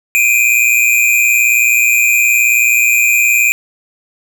square tone pair together, 2370 / 2489 Hz, D7 / D#7, +15 / 0 cents, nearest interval minor second, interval 85 cents, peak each -12 dBFS, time 0.15-3.52 s, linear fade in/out 0 ms, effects none

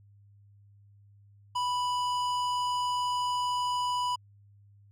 triangle tone with hard clipping, 987.8 Hz, B5, in tune, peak -29 dBFS, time 1.55-4.16 s, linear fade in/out 10 ms, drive 17 dB, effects added 101 Hz sine -55 dBFS peak until 4.91 s

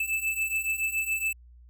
square beating tone pair, 2628 / 2635.1 Hz, E7 / E7, -6 / -1 cents, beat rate 7.1 Hz, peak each -32 / -29 dBFS, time 0-1.33 s, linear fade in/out 5 ms, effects added 60 Hz sine -49 dBFS peak until 1.69 s

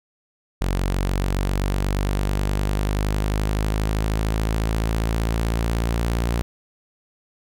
sawtooth linear sweep, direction up, 46.05 to 58.27 Hz, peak -16 dBFS, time 0.61-6.42 s, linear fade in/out 0 ms, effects none

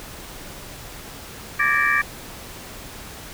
sine tone cluster, 1172 / 1651 / 1785 / 1862 / 2326 Hz, D6 / G#6 / A6 / A#6 / D7, -4 / -11 / +24 / -2 / -17 cents, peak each -23 dBFS, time 1.59-2.02 s, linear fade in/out 10 ms, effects pink hiss -38 dBFS RMS until 3.33 s

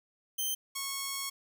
5% pulse tone pair in turn, 3115 / 1098.6 Hz, G7 / C#6, -12 / -16 cents, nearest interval octave + tritone, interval 1804 cents, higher first, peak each -22 dBFS, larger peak neither, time 0.38-0.55 / 0.75-1.3 s, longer second, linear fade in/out 10 ms, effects none

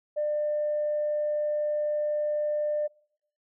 sine tone, 598 Hz, D5, 31 cents sharp, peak -24 dBFS, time 0.16-2.88 s, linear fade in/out 20 ms, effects noise-tail reverb RT60 0.7 s tail -24 dB re dry + tanh soft clip ceiling -20 dBFS

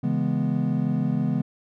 triangle chord, C# minor seventh, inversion none, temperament equal, 138.59 / 164.81 / 207.7 / 246.9 Hz, C#3 / E3 / G#3 / B3, 0 / 0 / 0 / 0 cents, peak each -25 dBFS, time 0.03-1.42 s, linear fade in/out 10 ms, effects none

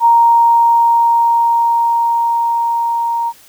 sine tone with level ramp, 932.3 Hz, A#5, in tune, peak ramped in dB -5 to -14 dBFS, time 0-3.33 s, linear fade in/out 50 ms, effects white hiss -44 dBFS RMS until 3.48 s

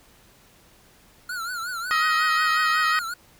square tone with vibrato, 1411 Hz, F6, 17 cents sharp, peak -29 dBFS, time 1.29-3.14 s, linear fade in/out 5 ms, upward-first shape triangle, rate 5.5 Hz, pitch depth 130 cents each way
harmonic tone, 629 Hz, D#5, 19 cents sharp, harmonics 2 / 3 / 4 / 5 / 6 / 7 / 8, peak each -22 / -23 / -32 / -34 / -40 / -34 / -36 dBFS, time 1.91-2.99 s, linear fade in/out 0 ms
effects pink hiss -55 dBFS RMS until 3.39 s

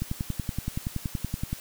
click train, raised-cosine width 5 ms, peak -16 dBFS, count 17, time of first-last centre 0.02-1.529 s, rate 10.6 Hz, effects white hiss -44 dBFS RMS until 1.6 s

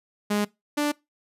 sawtooth tone pair in turn, 207.2 / 294 Hz, G#3 / D4, -4 / +2 cents, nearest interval tritone, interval 606 cents, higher second, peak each -18 dBFS, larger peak neither, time 0.3-0.45 / 0.77-0.92 s, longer neither, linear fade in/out 10 ms, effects noise-tail reverb RT60 0.2 s tail -22 dB re dry + resampled to 32000 Hz

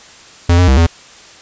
square tone with pitch steps, 86.4 / 89.5 / 66.2 / 83.5 Hz, F2 / F2 / C2 / E2, -18 / +43 / +21 / +23 cents, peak -7 dBFS, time 0.49-0.866 s, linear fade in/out 5 ms, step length 94 ms, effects white hiss -39 dBFS RMS until 1.41 s + resampled to 16000 Hz

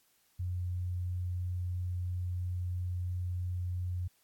sine tone, 89.7 Hz, F2, 47 cents sharp, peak -32 dBFS, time 0.39-4.08 s, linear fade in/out 10 ms, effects white hiss -70 dBFS RMS until 4.23 s + AAC 64 kbps

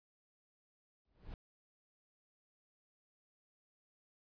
brown noise with exponential growth, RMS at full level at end -44 dBFS, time 1.05-1.34 s, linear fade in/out 1 ms, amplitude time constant 61 ms, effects resampled to 11025 Hz

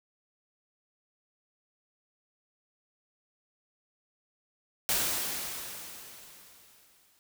white noise with exponential decay, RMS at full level -27 dBFS, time 4.89-7.19 s, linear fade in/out 0 ms, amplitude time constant 500 ms, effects none

